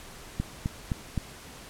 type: click train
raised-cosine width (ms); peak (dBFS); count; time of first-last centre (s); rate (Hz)
5; -15; 4; 0.4-1.177; 3.86
effects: pink hiss -46 dBFS RMS until 1.69 s + low-pass 12000 Hz 12 dB/octave